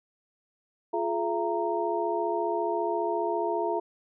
sine tone cluster, 349.4 / 424.1 / 675 / 928 Hz, F4 / G#4 / E5 / A#5, +1 / +36 / +41 / -8 cents, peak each -31 dBFS, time 0.93-3.8 s, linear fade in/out 10 ms, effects none

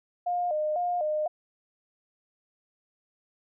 sine tone with vibrato, 658 Hz, E5, 3 cents flat, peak -25 dBFS, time 0.26-1.28 s, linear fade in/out 10 ms, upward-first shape square, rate 2 Hz, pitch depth 130 cents each way, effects none

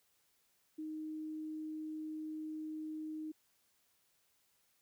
sine tone, 311.1 Hz, D#4, in tune, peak -40 dBFS, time 0.78-3.32 s, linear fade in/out 10 ms, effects white hiss -75 dBFS RMS until 4.81 s

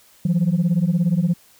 sine beating tone pair, 164.81 / 181.81 Hz, E3 / F#3, 0 / -30 cents, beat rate 17 Hz, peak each -17 dBFS, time 0.25-1.34 s, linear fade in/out 5 ms, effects tanh soft clip ceiling -12 dBFS + white hiss -53 dBFS RMS until 1.59 s

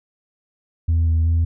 sine tone with pitch steps, 82.4 / 81.2 / 82.8 Hz, E2 / E2 / E2, 0 / -26 / +8 cents, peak -12 dBFS, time 0.88-1.45 s, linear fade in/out 10 ms, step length 190 ms, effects tanh soft clip ceiling -13 dBFS

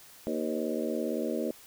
harmonic tone with a mistuned harmonic, 77.78 Hz, D#2, in tune, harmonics 3 / 4 / 5 / 6 / 7 / 8, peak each -34 / -35 / -36 / -37 / -37 / -38 dBFS, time 0.27-1.51 s, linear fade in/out 0 ms, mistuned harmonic 6, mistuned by +53 cents, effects white hiss -53 dBFS RMS until 1.66 s

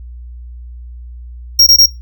square tone bursts, 5588 Hz, F8, in tune, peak -4 dBFS, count 3, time 1.59-1.86 s, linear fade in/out 5 ms, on 76 ms, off 21 ms, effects noise-tail reverb RT60 0.2 s tail -19 dB re dry + added 60 Hz sine -28 dBFS peak until 2.01 s

